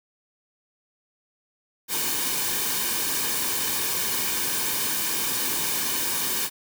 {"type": "noise with comb filter", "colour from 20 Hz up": "white", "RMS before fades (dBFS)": -26, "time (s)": [1.88, 6.5], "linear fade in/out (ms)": 50, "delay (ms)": 1.5, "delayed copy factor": -0.6, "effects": []}